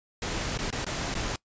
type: noise with dropouts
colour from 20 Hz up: pink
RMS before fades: -31 dBFS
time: 0.22-1.36 s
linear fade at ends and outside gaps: 2 ms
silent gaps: 0.576-0.588 / 0.705-0.726 / 0.846-0.865 / 1.142-1.151 s
effects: noise-tail reverb RT60 0.1 s tail -22 dB re dry + resampled to 16000 Hz

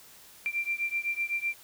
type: beating tone pair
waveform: sine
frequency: 2359 / 2366.9 Hz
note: D7 / D7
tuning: +7 / +13 cents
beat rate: 7.9 Hz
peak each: -31 / -32 dBFS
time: 0.46-1.54 s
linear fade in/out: 0 ms
effects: white hiss -53 dBFS RMS until 1.63 s

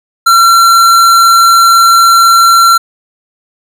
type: tone with hard clipping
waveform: sine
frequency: 1361 Hz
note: F6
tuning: 45 cents flat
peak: -4 dBFS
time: 0.26-2.78 s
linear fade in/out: 10 ms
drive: 17 dB
effects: none

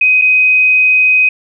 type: tone with dropouts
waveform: sine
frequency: 2513 Hz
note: D#7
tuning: 17 cents sharp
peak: -6 dBFS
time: 0.01-1.29 s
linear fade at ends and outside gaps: 5 ms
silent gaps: 0.215-0.219 s
effects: none

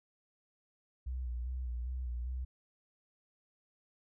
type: tone with vibrato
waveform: sine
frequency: 61.74 Hz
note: B1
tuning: in tune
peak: -35 dBFS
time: 1.06-2.45 s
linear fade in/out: 10 ms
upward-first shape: square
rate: 2.5 Hz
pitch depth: 47 cents each way
effects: none

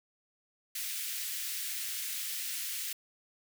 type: high-pass noise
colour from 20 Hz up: white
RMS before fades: -37 dBFS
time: 0.75-2.93 s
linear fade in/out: 5 ms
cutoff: 1800 Hz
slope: 24 dB/octave
effects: none

